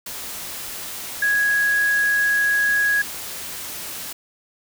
sine tone in noise, 1661.2 Hz, G#6, in tune, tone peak -16 dBFS, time 1.22-3.02 s, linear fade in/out 5 ms, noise white, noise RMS -32 dBFS, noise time 0.06-4.13 s, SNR +13 dB, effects none

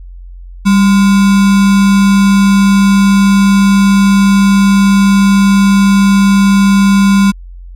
sine tone with sample-and-hold, 196.9 Hz, G3, 8 cents sharp, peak -4 dBFS, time 0.65-7.32 s, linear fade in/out 20 ms, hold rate 1225 Hz, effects added 44 Hz sine -27 dBFS peak until 7.75 s + low-pass 10000 Hz 12 dB/octave

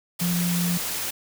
sine tone in noise, 174.61 Hz, F3, in tune, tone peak -22 dBFS, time 0.21-0.78 s, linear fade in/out 10 ms, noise white, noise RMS -29 dBFS, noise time 0.19-1.11 s, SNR +4 dB, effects none

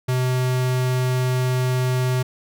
square tone, 127.4 Hz, C3, 46 cents flat, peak -19 dBFS, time 0.08-2.23 s, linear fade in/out 10 ms, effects none

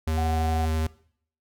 square tone with vibrato, 79.3 Hz, D#2, 33 cents sharp, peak -24 dBFS, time 0.07-0.87 s, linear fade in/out 5 ms, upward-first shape sine, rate 12 Hz, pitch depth 9 cents each way
sine tone, 740 Hz, F#5, in tune, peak -28 dBFS, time 0.17-0.66 s, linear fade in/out 10 ms
effects noise-tail reverb RT60 0.6 s tail -20 dB re dry

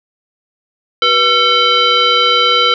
sine tone with frequency modulation, 2217 Hz, C#7, in tune, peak -8 dBFS, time 1.02-2.74 s, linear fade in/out 2 ms, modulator 865 Hz, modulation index 1.9, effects none

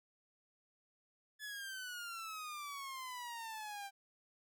sawtooth exponential sweep, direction down, 1727 to 784 Hz, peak -40 dBFS, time 1.39-3.91 s, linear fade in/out 50 ms, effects none

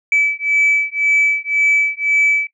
sine beating tone pair, 2301 / 2302.9 Hz, D7 / D7, -36 / -35 cents, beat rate 1.9 Hz, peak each -15 dBFS, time 0.12-2.47 s, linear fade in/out 2 ms, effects noise-tail reverb RT60 0.1 s tail -18 dB re dry + tanh soft clip ceiling -7 dBFS

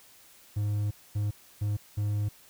triangle tone bursts at uneven times, 103.83 Hz, G#2, in tune, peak -24 dBFS, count 4, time 0.56-0.91 / 1.15-1.31 / 1.61-1.77 / 1.97-2.29 s, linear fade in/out 10 ms, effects white hiss -56 dBFS RMS until 2.49 s

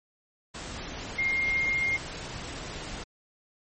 sine tone in noise, 2126 Hz, C7, 27 cents sharp, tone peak -24 dBFS, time 1.18-1.97 s, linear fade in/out 10 ms, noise pink, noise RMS -38 dBFS, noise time 0.54-3.04 s, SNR +11 dB, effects MP3 32 kbps

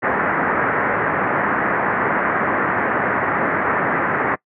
white low-pass noise, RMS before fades -19 dBFS, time 0.02-4.36 s, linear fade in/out 20 ms, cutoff 1900 Hz, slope 48 dB/octave, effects noise-tail reverb RT60 0.1 s tail -22 dB re dry + high-pass 150 Hz 12 dB/octave

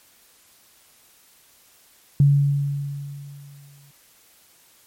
sine tone with exponential decay, 141.7 Hz, C#3, 38 cents sharp, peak -10 dBFS, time 2.2-3.91 s, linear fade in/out 2 ms, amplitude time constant 370 ms, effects white hiss -55 dBFS RMS until 4.86 s + MP3 64 kbps

